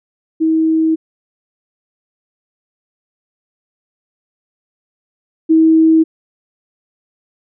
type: tone pair in turn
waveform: sine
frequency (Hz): 320 / 321.1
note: D#4 / E4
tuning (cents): +49 / -45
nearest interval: unison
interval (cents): 6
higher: second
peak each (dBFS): -10 / -6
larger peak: second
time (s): 0.4-0.96 / 5.49-6.04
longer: first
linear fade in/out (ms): 20
effects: none